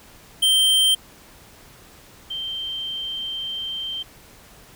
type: tone pair in turn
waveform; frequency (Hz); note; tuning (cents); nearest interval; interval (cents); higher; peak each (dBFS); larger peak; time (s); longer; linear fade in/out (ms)
square / sine; 3136 / 3136; G7 / G7; 0 / 0; unison; 0; neither; -15 / -26; first; 0.42-0.95 / 2.3-4.03; second; 10
effects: pink hiss -48 dBFS RMS until 4.75 s